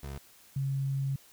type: tone pair in turn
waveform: 25% pulse / sine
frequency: 69.3 / 136.42 Hz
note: C#2 / C#3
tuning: 0 / -27 cents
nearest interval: octave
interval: 1173 cents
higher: second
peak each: -34 / -28 dBFS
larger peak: second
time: 0.03-0.18 / 0.56-1.16 s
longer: second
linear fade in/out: 5 ms
effects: white hiss -58 dBFS RMS until 1.32 s